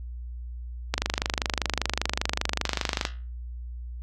click train, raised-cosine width 0.2 ms, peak -6 dBFS, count 54, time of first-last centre 0.94-3.052 s, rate 25.1 Hz, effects added 60 Hz sine -34 dBFS peak until 4.02 s + Opus 48 kbps

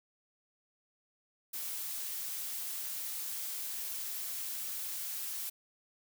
blue noise, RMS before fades -39 dBFS, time 1.53-5.5 s, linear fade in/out 10 ms, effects none

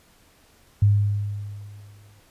sine tone with exponential decay, 102.4 Hz, G#2, 24 cents flat, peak -12 dBFS, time 0.82-2.2 s, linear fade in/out 5 ms, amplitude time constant 300 ms, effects pink hiss -57 dBFS RMS until 2.3 s + resampled to 32000 Hz

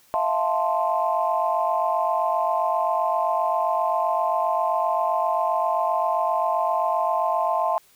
sine chord, F major seventh, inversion third, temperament equal with one note detuned, 650.9 / 698.5 / 880 / 1046.5 Hz, E5 / F5 / A5 / C6, -22 / 0 / 0 / 0 cents, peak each -25 dBFS, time 0.14-7.78 s, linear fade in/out 0 ms, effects tanh soft clip ceiling -9 dBFS + white hiss -57 dBFS RMS until 7.95 s

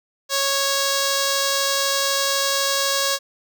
5% pulse tone with notch filter, 552 Hz, C#5, 7 cents flat, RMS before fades -21 dBFS, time 0.29-3.19 s, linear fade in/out 50 ms, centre 2400 Hz, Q 1.8, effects none

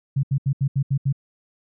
sine tone bursts, 137.1 Hz, C#3, 19 cents flat, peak -17 dBFS, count 7, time 0.16-1.127 s, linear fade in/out 10 ms, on 73 ms, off 76 ms, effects none

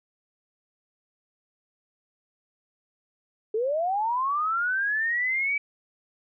sine linear sweep, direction up, 416.6 to 2307 Hz, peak -23 dBFS, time 3.54-5.58 s, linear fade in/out 5 ms, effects none

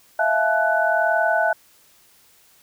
sine tone cluster, 652 / 693 / 862 / 1490 Hz, E5 / F5 / A5 / F#6, -19 / -14 / -36 / +12 cents, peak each -21 / -23 / -24 / -21 dBFS, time 0.19-1.53 s, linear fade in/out 5 ms, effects white hiss -55 dBFS RMS until 2.62 s

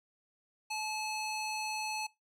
square tone with band-pass filter, 862 Hz, A5, 36 cents flat, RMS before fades -37 dBFS, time 0.7-2.07 s, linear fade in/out 10 ms, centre 4200 Hz, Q 0.62, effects noise-tail reverb RT60 0.2 s tail -21 dB re dry

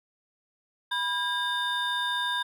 triangle tone cluster, 983 / 1617 / 3632 Hz, B5 / G#6 / A#7, -8 / -47 / -46 cents, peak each -29 dBFS, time 0.91-2.43 s, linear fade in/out 10 ms, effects none

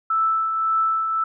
sine tone with tremolo, 1318.5 Hz, E6, in tune, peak -16 dBFS, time 0.1-1.24 s, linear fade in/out 5 ms, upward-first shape triangle, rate 1.8 Hz, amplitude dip 45%, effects none

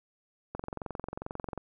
click train, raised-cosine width 1 ms, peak -22 dBFS, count 24, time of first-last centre 0.55-1.577 s, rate 22.4 Hz, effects none

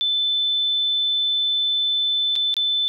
sine tone with dropouts, 3520 Hz, A7, in tune, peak -18 dBFS, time 0.01-2.88 s, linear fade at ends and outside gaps 0 ms, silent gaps 2.355-2.361 / 2.541-2.567 s, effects none

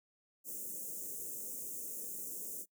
white band-stop noise, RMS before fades -43 dBFS, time 0.44-2.66 s, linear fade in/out 50 ms, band 540 to 6500 Hz, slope 48 dB/octave, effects noise-tail reverb RT60 0.1 s tail -23 dB re dry + high-pass 200 Hz 12 dB/octave

